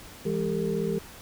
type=tone cluster; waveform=sine; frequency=166.2 / 206.2 / 396.5 / 452.6 Hz; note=E3 / G#3 / G4 / A4; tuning=+15 / -12 / +20 / +49 cents; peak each=-31 / -31 / -30 / -31 dBFS; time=0.25-0.99 s; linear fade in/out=10 ms; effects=pink hiss -46 dBFS RMS until 1.21 s

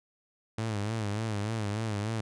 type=tone with vibrato; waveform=sawtooth; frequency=107.1 Hz; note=A2; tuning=46 cents flat; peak=-26 dBFS; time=0.58-2.21 s; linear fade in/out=5 ms; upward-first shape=sine; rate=3.4 Hz; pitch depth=98 cents each way; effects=resampled to 22050 Hz

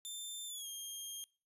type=tone with pitch glide; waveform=15% pulse; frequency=3570 to 3217 Hz; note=A7 to G7; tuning=+24 to +44 cents; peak=-36 dBFS; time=0.05-1.24 s; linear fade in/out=0 ms; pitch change=-180 cents; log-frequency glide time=0.47-0.68 s; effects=noise-tail reverb RT60 0.4 s tail -24 dB re dry + resampled to 32000 Hz

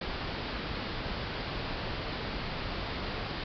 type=low-pass noise; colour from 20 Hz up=pink; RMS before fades=-36 dBFS; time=0.01-3.44 s; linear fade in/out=5 ms; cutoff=5000 Hz; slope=96 dB/octave; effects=none

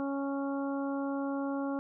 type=harmonic tone; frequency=277.1 Hz; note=C#4; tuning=1 cent flat; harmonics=1 / 2 / 3 / 4 / 5; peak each=-32 / -38 / -42 / -44 / -46 dBFS; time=0-1.79 s; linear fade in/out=0 ms; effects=none

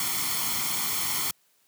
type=noise with comb filter; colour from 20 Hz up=white; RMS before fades=-28 dBFS; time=0-1.31 s; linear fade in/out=2 ms; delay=0.92 ms; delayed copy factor=+0.7; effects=white hiss -66 dBFS RMS until 1.67 s + high-pass 100 Hz 12 dB/octave

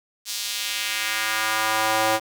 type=tone with high-pass filter sweep; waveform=square; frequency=109.7 Hz; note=A2; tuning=5 cents flat; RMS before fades=-24 dBFS; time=0.25-2.2 s; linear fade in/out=50 ms; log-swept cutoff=4800 to 590 Hz; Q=1.3; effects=7-bit

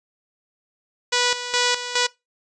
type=tone with tremolo; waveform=5% pulse; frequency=490 Hz; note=B4; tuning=14 cents flat; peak=-6 dBFS; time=1.12-2.07 s; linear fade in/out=10 ms; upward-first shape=square; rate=2.4 Hz; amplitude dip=70%; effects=noise-tail reverb RT60 0.2 s tail -20 dB re dry + resampled to 22050 Hz

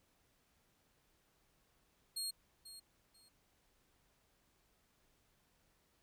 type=tone with echo; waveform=25% pulse; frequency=4263 Hz; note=C8; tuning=32 cents sharp; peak=-34 dBFS; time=2.16-2.31 s; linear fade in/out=10 ms; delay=490 ms; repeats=2; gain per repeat=-13 dB; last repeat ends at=3.29 s; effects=pink hiss -75 dBFS RMS until 6.02 s

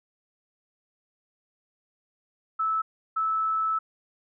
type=tone pair in turn; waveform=sine; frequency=1308 / 1308 Hz; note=E6 / E6; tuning=-14 / -14 cents; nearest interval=unison; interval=0 cents; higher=neither; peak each=-23 dBFS; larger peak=neither; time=2.59-2.82 / 3.16-3.79 s; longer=second; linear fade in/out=10 ms; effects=none

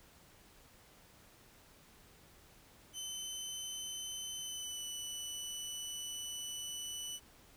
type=tone with pitch glide; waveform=20% pulse; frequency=3048 to 2975 Hz; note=G7 to F#7; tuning=-49 to +9 cents; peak=-35 dBFS; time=2.93-7.2 s; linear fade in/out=50 ms; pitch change=-42 cents; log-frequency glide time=4.4-4.82 s; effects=pink hiss -62 dBFS RMS until 7.56 s

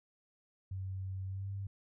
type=tone with pitch glide; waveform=sine; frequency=95 to 98.46 Hz; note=F#2 to G2; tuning=+46 to +8 cents; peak=-37 dBFS; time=0.71-1.67 s; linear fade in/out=5 ms; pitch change=+62 cents; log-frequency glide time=1.27-1.49 s; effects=none

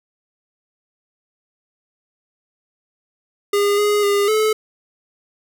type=tone with pitch steps; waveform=square; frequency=406.8 / 414.7 / 404.9 / 432.6 Hz; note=G#4 / G#4 / G#4 / A4; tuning=-36 / -3 / -44 / -29 cents; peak=-15 dBFS; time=3.53-4.53 s; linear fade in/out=5 ms; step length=250 ms; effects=none

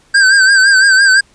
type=tone with vibrato; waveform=square; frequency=1568 Hz; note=G6; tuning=in tune; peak=-6 dBFS; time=0.14-1.21 s; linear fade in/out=10 ms; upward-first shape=sine; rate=5.9 Hz; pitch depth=60 cents each way; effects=pink hiss -50 dBFS RMS until 1.34 s + resampled to 22050 Hz

